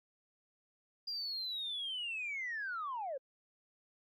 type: linear sweep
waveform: sine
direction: down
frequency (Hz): 4845 to 505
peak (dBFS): -36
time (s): 1.07-3.18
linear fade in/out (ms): 10
effects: tanh soft clip ceiling -33 dBFS + AAC 48 kbps